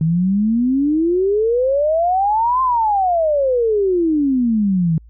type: exponential two-way sweep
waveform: sine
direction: up then down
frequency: 155.56 to 1054 to 155.56 Hz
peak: -13 dBFS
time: 0.01-4.98 s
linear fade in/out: 2 ms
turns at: 2.62 s
effects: added 56 Hz sine -40 dBFS peak until 5.09 s